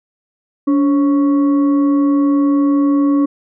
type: tone with frequency modulation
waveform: sine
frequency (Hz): 285.3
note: C#4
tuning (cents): +50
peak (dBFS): -10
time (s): 0.67-3.26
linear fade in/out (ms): 10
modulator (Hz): 825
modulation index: 0.31
effects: none